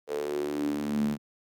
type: tone with high-pass filter sweep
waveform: sawtooth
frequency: 73.42 Hz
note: D2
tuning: in tune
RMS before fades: -30 dBFS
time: 0.07-1.18 s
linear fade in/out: 50 ms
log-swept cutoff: 470 to 190 Hz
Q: 8.5
effects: none